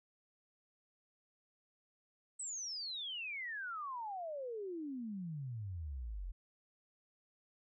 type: exponential sweep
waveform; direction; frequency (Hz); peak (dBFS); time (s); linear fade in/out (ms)
sine; down; 8200 to 41.2; -40; 2.39-6.32; 10
effects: none